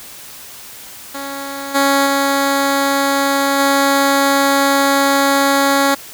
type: tone with level steps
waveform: 10% pulse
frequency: 277.2 Hz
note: C#4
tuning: in tune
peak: -16 / -3 / -5 / -3 dBFS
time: 1.14-5.95 s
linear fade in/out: 10 ms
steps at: 1.74 / 2.05 / 3.58 s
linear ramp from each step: 20 ms
effects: white hiss -35 dBFS RMS until 6.13 s